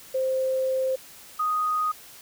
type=tone pair in turn; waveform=sine; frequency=523.3 / 1244.6 Hz; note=C5 / D#6; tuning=0 / 0 cents; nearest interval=octave + minor third; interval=1500 cents; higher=second; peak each=-22 dBFS; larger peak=neither; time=0.14-0.96 / 1.39-1.92 s; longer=first; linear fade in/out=10 ms; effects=white hiss -47 dBFS RMS until 2.21 s